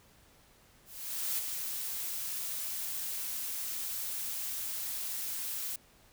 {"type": "noise with ADSR envelope", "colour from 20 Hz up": "blue", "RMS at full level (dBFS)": -32, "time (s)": [0.85, 5.76], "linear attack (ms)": 530, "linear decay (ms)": 18, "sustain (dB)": -5, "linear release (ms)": 4, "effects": ["pink hiss -62 dBFS RMS until 6.12 s"]}